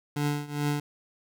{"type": "tone with tremolo", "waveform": "25% pulse", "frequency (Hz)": 146.3, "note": "D3", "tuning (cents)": -6, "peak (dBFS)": -20, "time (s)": [0.16, 0.8], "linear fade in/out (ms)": 5, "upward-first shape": "triangle", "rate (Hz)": 2.4, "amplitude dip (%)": 90, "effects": []}